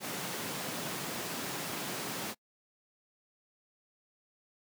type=high-pass noise; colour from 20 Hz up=pink; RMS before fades=-38 dBFS; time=0-2.35 s; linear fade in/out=50 ms; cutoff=140 Hz; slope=24 dB/octave; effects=noise-tail reverb RT60 0.1 s tail -26 dB re dry